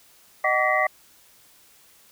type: tone cluster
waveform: sine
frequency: 617 / 751 / 1148 / 1913 / 2036 Hz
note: D#5 / F#5 / D6 / A#6 / C7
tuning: -15 / +26 / -40 / +44 / -48 cents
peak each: -25 dBFS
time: 0.44-0.87 s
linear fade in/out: 5 ms
effects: white hiss -55 dBFS RMS until 2.11 s